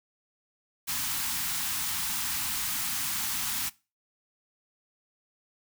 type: band-stop noise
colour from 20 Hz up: white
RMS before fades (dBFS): -31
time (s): 0.87-3.7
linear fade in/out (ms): 20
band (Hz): 300 to 790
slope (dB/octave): 48
effects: noise-tail reverb RT60 0.3 s tail -21 dB re dry